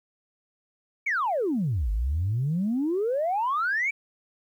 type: exponential two-way sweep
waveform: sine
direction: down then up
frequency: 2349 to 49 to 2349 Hz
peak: -22 dBFS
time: 1.06-3.91 s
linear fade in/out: 10 ms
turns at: 1.91 s
effects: tanh soft clip ceiling -19 dBFS + 10-bit